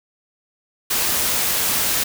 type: noise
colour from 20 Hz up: white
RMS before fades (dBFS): -20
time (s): 0.9-2.04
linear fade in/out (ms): 10
effects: none